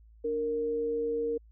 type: tone pair together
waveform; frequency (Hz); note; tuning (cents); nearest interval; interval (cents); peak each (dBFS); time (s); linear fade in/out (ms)
sine; 292.3 / 464; D4 / A#4; -8 / -8; minor sixth; 800; -38 / -28; 0.24-1.38; 10
effects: added 55 Hz sine -53 dBFS peak until 1.51 s